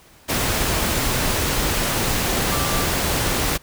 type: tone in noise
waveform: sine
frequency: 1174.7 Hz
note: D6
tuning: in tune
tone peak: -28 dBFS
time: 2.5-2.86 s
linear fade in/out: 20 ms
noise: pink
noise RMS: -21 dBFS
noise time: 0.28-3.58 s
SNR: -10 dB
effects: pink hiss -50 dBFS RMS until 3.62 s